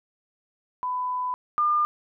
sine tone pair in turn, 1000 / 1204.3 Hz, B5 / D6, +21 / +43 cents, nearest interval minor third, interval 322 cents, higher second, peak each -25 / -19 dBFS, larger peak second, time 0.83-1.34 / 1.58-1.85 s, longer first, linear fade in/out 0 ms, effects none

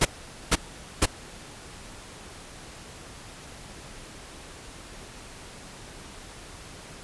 pink noise bursts, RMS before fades -19 dBFS, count 3, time 0.01-1.059 s, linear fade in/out 10 ms, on 43 ms, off 460 ms, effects pink hiss -44 dBFS RMS until 7.03 s + resampled to 24000 Hz

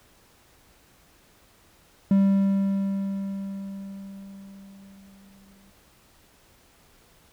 triangle tone with exponential decay, 196 Hz, G3, in tune, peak -13 dBFS, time 2.11-5.7 s, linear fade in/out 2 ms, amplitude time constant 780 ms, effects pink hiss -58 dBFS RMS until 7.32 s

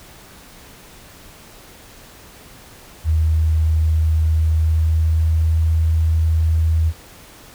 sine tone with pitch glide, 79.3 to 80.5 Hz, D#2 to E2, +33 to -41 cents, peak -13 dBFS, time 3.04-6.93 s, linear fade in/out 50 ms, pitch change +26 cents, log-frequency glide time 4.18-5.63 s, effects pink hiss -43 dBFS RMS until 7.54 s

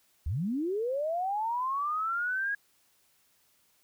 sine linear sweep, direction up, 61.74 to 1661.2 Hz, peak -28 dBFS, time 0.26-2.55 s, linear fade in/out 5 ms, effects white hiss -68 dBFS RMS until 3.83 s

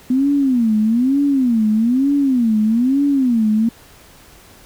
sine tone with vibrato, 246.9 Hz, B3, in tune, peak -12 dBFS, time 0.1-3.69 s, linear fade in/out 5 ms, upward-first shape sine, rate 1.1 Hz, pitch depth 250 cents each way, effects pink hiss -45 dBFS RMS until 4.65 s

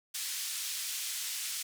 white band-pass noise, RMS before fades -37 dBFS, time 0.14-1.63 s, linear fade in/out 10 ms, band 2500 to 10000 Hz, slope 12 dB/octave, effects none

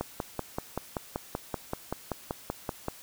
click train, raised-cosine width 1 ms, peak -16 dBFS, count 16, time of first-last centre 0.01-2.884 s, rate 5.22 Hz, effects white hiss -50 dBFS RMS until 3.02 s

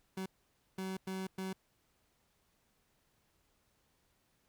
30% pulse tone bursts at uneven times, 189.2 Hz, F#3, 39 cents sharp, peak -35 dBFS, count 4, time 0.17-0.26 / 0.78-0.97 / 1.07-1.27 / 1.38-1.53 s, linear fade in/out 5 ms, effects pink hiss -75 dBFS RMS until 4.48 s

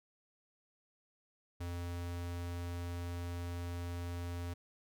square tone, 87 Hz, F2, 6 cents flat, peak -39 dBFS, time 1.6-4.54 s, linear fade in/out 10 ms, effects none

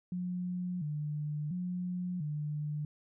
sine tone with vibrato, 163.8 Hz, E3, 11 cents flat, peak -33 dBFS, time 0.12-2.85 s, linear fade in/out 2 ms, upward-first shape square, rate 0.72 Hz, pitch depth 160 cents each way, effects none

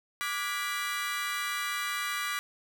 30% pulse chord, G# half-diminished seventh, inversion second, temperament equal with one note detuned, 1174.7 / 1444.5 / 1661.2 / 1975.5 Hz, D6 / F#6 / G#6 / B6, 0 / -42 / 0 / 0 cents, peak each -32 / -36 / -37 / -32 dBFS, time 0.21-2.39 s, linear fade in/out 0 ms, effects none

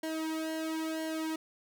sawtooth tone with flanger, 318.5 Hz, D#4, 41 cents sharp, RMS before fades -35 dBFS, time 0.03-1.36 s, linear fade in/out 5 ms, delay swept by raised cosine 0.81 to 2.31 ms, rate 1 Hz, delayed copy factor -0.9, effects none

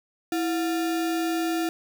sine tone with sample-and-hold, 329.6 Hz, E4, in tune, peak -23 dBFS, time 0.32-1.69 s, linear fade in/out 2 ms, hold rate 1050 Hz, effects none

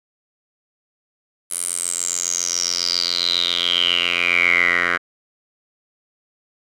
10% pulse tone with band-pass filter sweep, 87.31 Hz, F2, in tune, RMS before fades -20 dBFS, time 1.5-4.98 s, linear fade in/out 20 ms, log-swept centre 10000 to 1700 Hz, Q 9.8, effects none

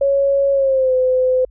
sine tone with pitch glide, 554.4 to 511.3 Hz, C#5 to C5, 0 to -40 cents, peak -12 dBFS, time 0.01-1.45 s, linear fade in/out 5 ms, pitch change -140 cents, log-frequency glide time 0.52-0.94 s, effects added 50 Hz sine -43 dBFS peak until 1.5 s

